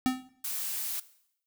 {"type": "tone with exponential decay", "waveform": "square", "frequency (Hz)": 256.9, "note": "C4", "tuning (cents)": -32, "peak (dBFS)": -21, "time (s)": [0.06, 0.29], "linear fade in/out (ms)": 0, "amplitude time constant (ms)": 49}
{"type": "noise", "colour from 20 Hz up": "blue", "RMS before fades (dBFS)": -34, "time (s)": [0.44, 1], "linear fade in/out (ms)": 5}
{"effects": ["noise-tail reverb RT60 0.7 s tail -17 dB re dry"]}